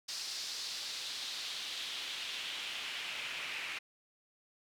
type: noise with band-pass filter sweep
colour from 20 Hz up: pink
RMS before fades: -41 dBFS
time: 0.08-3.79 s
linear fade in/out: 10 ms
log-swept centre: 5000 to 2400 Hz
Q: 2.4
effects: none